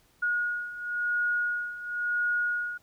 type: beating tone pair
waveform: sine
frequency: 1443 / 1443.96 Hz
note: F#6 / F#6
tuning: -44 / -43 cents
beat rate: 0.96 Hz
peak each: -32 / -28 dBFS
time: 0.22-2.78 s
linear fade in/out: 10 ms
effects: pink hiss -64 dBFS RMS until 2.82 s